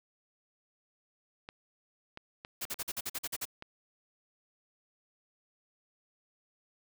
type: clicks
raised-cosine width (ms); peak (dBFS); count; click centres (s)
0.3; -27; 6; 1.489 / 2.174 / 2.449 / 2.652 / 2.743 / 3.624
type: noise bursts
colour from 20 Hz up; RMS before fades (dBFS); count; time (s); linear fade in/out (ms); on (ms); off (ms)
white; -36; 10; 2.61-3.454; 10; 43; 46
effects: none